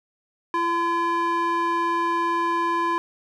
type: tone with band-pass filter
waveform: square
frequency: 339.7 Hz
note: F4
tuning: 48 cents flat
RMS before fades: -23 dBFS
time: 0.54-2.98 s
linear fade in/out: 0 ms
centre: 1100 Hz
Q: 2.1
effects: none